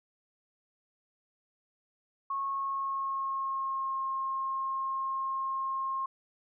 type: tone with pitch glide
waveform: sine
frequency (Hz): 1095 to 1070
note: C#6 to C6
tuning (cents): -22 to +38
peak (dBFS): -30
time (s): 2.3-6.06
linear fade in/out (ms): 5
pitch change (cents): -40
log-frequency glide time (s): 2.45-4.05
effects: none